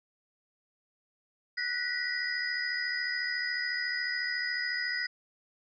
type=tone cluster; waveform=sine; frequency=1487 / 1919 / 1993 / 4955 Hz; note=F#6 / A#6 / B6 / D#8; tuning=+8 / +50 / +15 / -8 cents; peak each=-37 / -33 / -38 / -36 dBFS; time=1.57-5.07 s; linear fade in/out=10 ms; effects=none